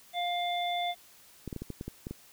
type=harmonic tone; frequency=703 Hz; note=F5; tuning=11 cents sharp; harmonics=1 / 3 / 5; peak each=-30 / -39 / -36 dBFS; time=0.13-0.95 s; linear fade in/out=50 ms
type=clicks; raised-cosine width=3 ms; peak=-24 dBFS; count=9; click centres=1.477 / 1.528 / 1.563 / 1.62 / 1.703 / 1.811 / 1.88 / 2.069 / 2.11 s
effects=white hiss -57 dBFS RMS until 2.32 s